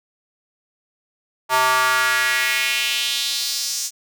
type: tone with high-pass filter sweep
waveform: square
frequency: 128.5 Hz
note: C3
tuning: 31 cents flat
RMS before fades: -20 dBFS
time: 1.49-3.91 s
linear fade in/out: 50 ms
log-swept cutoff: 920 to 6300 Hz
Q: 2.6
effects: none